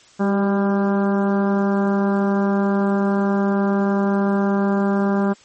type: harmonic tone with a mistuned harmonic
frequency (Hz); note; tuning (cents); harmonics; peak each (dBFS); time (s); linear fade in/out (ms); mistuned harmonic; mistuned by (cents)
199.4; G3; +30; 1 / 2 / 3 / 4 / 5 / 6 / 7 / 8; -17 / -23 / -27 / -29 / -31 / -33 / -34 / -35; 0.19-5.34; 20; 2; -31
effects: white hiss -50 dBFS RMS until 5.44 s + MP3 32 kbps